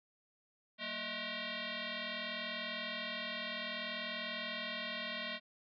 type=tone with frequency modulation; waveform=sine; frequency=659.3 Hz; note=E5; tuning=in tune; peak=-38 dBFS; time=0.78-5.4 s; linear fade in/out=50 ms; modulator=426 Hz; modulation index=7.9; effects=none